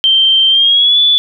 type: tone with pitch glide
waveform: sine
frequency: 3136 to 3460 Hz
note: G7 to A7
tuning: 0 to -30 cents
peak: -6 dBFS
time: 0.04-1.18 s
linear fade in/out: 0 ms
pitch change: +170 cents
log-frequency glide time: 0.49-0.99 s
effects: none